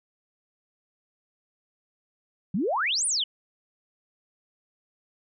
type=exponential two-way sweep; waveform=sine; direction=up then down; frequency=164.81 to 9956 to 2871 Hz; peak=-23 dBFS; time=2.54-3.24 s; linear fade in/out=5 ms; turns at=3.06 s; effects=none